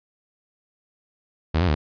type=tone with pitch steps; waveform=sawtooth; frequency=80.2 / 90.7 / 75.1 Hz; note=E2 / F#2 / D2; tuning=-47 / -34 / +39 cents; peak=-14 dBFS; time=1.54-1.75 s; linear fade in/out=10 ms; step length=70 ms; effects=resampled to 11025 Hz